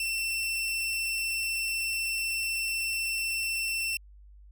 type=tone; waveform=sawtooth; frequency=2692 Hz; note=E7; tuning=36 cents sharp; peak=-25 dBFS; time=0-3.97 s; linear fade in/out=2 ms; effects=added 50 Hz sine -49 dBFS peak until 4.51 s